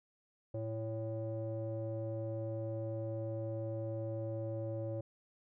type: tone with low-pass filter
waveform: square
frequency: 111.4 Hz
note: A2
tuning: 22 cents sharp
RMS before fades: -39 dBFS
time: 0.54-5.01 s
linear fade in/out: 5 ms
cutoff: 510 Hz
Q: 8.2
effects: none